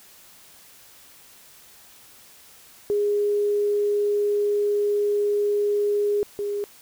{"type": "tone pair in turn", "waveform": "sine", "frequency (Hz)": [412, 408.9], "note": ["G#4", "G#4"], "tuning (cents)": [-14, -27], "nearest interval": "unison", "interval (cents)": 13, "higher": "first", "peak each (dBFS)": [-19, -24], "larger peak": "first", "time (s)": [[2.9, 6.23], [6.39, 6.64]], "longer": "first", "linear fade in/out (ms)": 0, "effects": ["white hiss -50 dBFS RMS until 6.81 s"]}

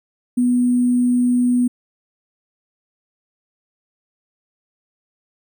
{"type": "tone with sample-and-hold", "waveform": "sine", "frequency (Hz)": 246, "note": "B3", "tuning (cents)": -7, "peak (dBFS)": -13, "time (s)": [0.37, 1.68], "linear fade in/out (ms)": 10, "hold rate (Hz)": 8820, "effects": []}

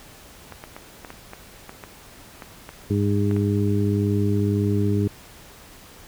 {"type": "clicks", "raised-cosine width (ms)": 0.5, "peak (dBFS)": -21, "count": 12, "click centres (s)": [0.523, 0.639, 0.765, 1.048, 1.104, 1.334, 1.694, 1.838, 2.422, 2.691, 3.312, 3.365]}
{"type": "harmonic tone", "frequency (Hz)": 101.8, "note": "G#2", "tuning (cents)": -34, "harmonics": [1, 2, 3, 4], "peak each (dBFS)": [-21, -24, -26, -27], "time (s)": [2.9, 5.08], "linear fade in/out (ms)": 5}
{"effects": ["pink hiss -46 dBFS RMS until 6.07 s"]}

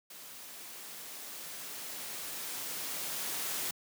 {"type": "noise with level ramp", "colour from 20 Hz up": "white", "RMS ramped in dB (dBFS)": [-49, -35], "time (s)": [0.1, 3.71], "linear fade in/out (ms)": 5, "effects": ["high-pass 150 Hz 12 dB/octave"]}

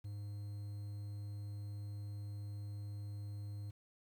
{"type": "tone with quantisation", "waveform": "triangle", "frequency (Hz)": 102.3, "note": "G#2", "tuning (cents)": -26, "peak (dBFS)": -40, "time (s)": [0.04, 3.71], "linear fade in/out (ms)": 10, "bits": 11, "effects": []}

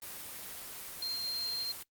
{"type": "tone in noise", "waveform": "sine", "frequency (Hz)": 4186, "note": "C8", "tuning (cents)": 0, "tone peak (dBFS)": -33, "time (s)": [1.02, 1.72], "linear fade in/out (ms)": 2, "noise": "white", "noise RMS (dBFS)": -44, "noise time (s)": [0.02, 1.83], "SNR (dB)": 8, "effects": ["noise-tail reverb RT60 0.1 s tail -22 dB re dry", "Opus 24 kbps"]}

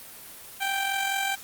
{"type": "tone with amplitude modulation", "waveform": "15% pulse", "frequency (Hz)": 784, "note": "G5", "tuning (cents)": 0, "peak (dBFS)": -17, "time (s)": [0.6, 1.36], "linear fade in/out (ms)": 20, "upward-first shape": "sine", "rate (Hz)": 44.7, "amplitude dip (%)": 45, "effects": ["white hiss -44 dBFS RMS until 1.43 s", "Opus 32 kbps"]}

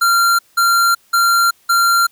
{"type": "tone bursts", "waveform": "square", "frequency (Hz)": 1380, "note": "F6", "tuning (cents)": -21, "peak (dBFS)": -11, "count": 4, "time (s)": [0.01, 2.07], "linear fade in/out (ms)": 10, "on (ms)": 380, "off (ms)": 180, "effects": ["white hiss -54 dBFS RMS until 2.11 s"]}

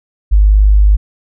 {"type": "tone", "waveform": "sine", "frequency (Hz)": 51, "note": "G#1", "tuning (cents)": -31, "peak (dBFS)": -4, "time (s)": [0.31, 0.97], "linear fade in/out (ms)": 20, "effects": []}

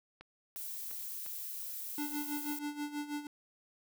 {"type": "click train", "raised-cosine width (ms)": 0.3, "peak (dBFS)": -34, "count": 4, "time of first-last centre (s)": [0.21, 1.263], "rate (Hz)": 2.85}
{"type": "noise", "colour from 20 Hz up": "violet", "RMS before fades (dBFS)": -42, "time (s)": [0.56, 2.59], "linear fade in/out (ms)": 2}
{"type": "tone with tremolo", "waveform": "square", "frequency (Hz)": 293.7, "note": "D4", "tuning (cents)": 0, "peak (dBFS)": -35, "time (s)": [1.98, 3.27], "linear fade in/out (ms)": 2, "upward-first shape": "sine", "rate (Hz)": 6.2, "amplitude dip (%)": 75}
{"effects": []}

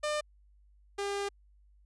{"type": "tone pair in turn", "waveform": "sawtooth", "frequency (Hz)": [600, 401.4], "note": ["D5", "G4"], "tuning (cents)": [37, 41], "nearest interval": "perfect fifth", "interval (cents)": 696, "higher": "first", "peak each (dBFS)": [-26, -28], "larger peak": "first", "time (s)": [[0.03, 0.21], [0.98, 1.29]], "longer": "second", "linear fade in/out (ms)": 10, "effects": ["added 50 Hz sine -59 dBFS peak until 1.85 s", "resampled to 22050 Hz"]}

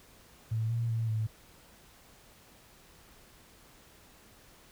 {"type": "tone with pitch steps", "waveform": "sine", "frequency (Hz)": [111.6, 116.5, 113.6, 109.8], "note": ["A2", "A#2", "A#2", "A2"], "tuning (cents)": [25, -1, -44, -3], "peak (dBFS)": -28, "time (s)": [0.51, 1.27], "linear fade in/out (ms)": 10, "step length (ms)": 190, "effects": ["pink hiss -58 dBFS RMS until 4.71 s"]}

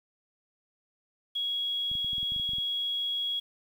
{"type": "tone", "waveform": "sine", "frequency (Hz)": 3322, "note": "G#7", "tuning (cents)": 0, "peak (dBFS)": -28, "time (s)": [1.35, 3.4], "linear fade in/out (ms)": 10}
{"type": "clicks", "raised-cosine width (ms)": 5, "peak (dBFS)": -33, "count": 12, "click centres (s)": [1.915, 1.953, 2.046, 2.132, 2.182, 2.23, 2.321, 2.363, 2.398, 2.492, 2.534, 2.584]}
{"effects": ["9-bit"]}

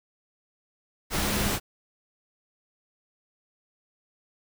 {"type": "tone in noise", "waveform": "sine", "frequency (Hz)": 202.2, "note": "G#3", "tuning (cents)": -46, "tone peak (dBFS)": -32, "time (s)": [1.14, 1.56], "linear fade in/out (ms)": 50, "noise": "pink", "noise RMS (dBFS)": -27, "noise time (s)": [1.1, 1.6], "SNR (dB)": -8, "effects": []}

